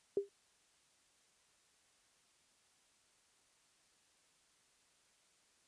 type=tone with exponential decay; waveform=sine; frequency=399.6 Hz; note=G4; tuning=33 cents sharp; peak=-27 dBFS; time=0.17-0.29 s; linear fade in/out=2 ms; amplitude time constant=26 ms; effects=white hiss -72 dBFS RMS until 5.67 s + resampled to 22050 Hz